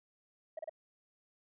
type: tone bursts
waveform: sine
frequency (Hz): 635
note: D#5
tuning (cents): +35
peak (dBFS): -36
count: 3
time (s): 0.57-0.695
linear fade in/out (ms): 5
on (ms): 21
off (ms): 31
effects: tanh soft clip ceiling -36 dBFS